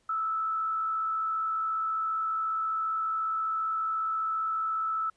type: tone with frequency modulation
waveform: sine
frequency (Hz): 1312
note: E6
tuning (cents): -9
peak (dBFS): -27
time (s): 0.09-5.1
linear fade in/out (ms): 5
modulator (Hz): 61.3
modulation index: 0.34
effects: pink hiss -70 dBFS RMS until 5.16 s + resampled to 22050 Hz